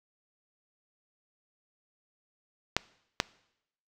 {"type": "clicks", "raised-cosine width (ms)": 0.2, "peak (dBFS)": -6, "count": 2, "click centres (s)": [2.766, 3.201], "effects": ["noise-tail reverb RT60 0.8 s tail -22 dB re dry"]}